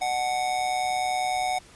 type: tone with amplitude modulation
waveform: square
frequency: 740 Hz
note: F#5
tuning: in tune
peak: -22 dBFS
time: 0.01-1.59 s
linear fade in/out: 10 ms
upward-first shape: sine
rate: 130 Hz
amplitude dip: 60%
effects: pink hiss -51 dBFS RMS until 1.75 s + resampled to 24000 Hz